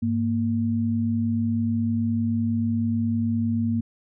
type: tone pair together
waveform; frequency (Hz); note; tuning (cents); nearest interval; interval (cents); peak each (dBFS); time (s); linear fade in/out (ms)
sine; 102.01 / 231.6; G#2 / A#3; -31 / -11; octave + major second; 1420; -26 / -22; 0.02-3.81; 10
effects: none